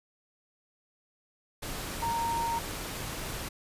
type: tone in noise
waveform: sine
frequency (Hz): 927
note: A#5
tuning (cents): -10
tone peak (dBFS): -28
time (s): 2.02-2.59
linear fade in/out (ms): 10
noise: pink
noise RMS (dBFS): -37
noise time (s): 1.62-3.49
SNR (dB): +6
effects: resampled to 32000 Hz